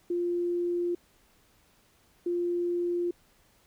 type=tone pair in turn; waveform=sine; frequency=349.2 / 349.2 Hz; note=F4 / F4; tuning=0 / 0 cents; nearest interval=unison; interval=0 cents; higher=neither; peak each=-26 dBFS; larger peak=neither; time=0.1-0.95 / 2.26-3.11 s; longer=neither; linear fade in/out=5 ms; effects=pink hiss -64 dBFS RMS until 3.66 s